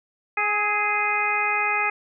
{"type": "harmonic tone with a mistuned harmonic", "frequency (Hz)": 415.3, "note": "G#4", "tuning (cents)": 0, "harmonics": [1, 2, 3, 4, 5, 6], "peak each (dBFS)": [-35, -27, -27, -31, -26, -25], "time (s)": [0.37, 1.9], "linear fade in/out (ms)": 5, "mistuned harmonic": 3, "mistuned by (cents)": 29, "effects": []}